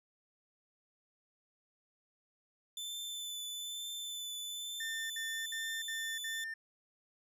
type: tone with vibrato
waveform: sawtooth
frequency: 3520 Hz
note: A7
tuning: in tune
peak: -37 dBFS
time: 2.77-6.44 s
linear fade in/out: 2 ms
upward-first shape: triangle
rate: 1.1 Hz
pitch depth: 18 cents each way
type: tone bursts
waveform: triangle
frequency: 1800 Hz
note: A6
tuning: 39 cents sharp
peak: -37 dBFS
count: 5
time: 4.8-6.54 s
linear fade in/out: 5 ms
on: 300 ms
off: 60 ms
effects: none